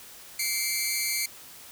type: tone pair together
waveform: 10% pulse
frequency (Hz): 2103 / 2297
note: C7 / D7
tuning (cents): +8 / -39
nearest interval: major second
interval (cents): 153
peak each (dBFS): -20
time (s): 0.39-1.26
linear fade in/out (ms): 5
effects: white hiss -47 dBFS RMS until 1.71 s